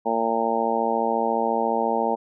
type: harmonic tone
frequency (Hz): 114.3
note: A#2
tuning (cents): -34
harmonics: 2 / 3 / 4 / 5 / 6 / 7 / 8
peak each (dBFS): -29 / -32 / -27 / -28 / -29 / -26 / -27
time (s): 0.05-2.16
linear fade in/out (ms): 20
effects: none